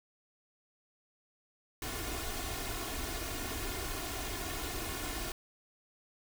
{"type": "noise with comb filter", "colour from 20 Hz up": "pink", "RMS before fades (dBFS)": -38, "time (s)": [1.82, 5.32], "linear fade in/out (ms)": 2, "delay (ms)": 2.8, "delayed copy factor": 0.7, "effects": []}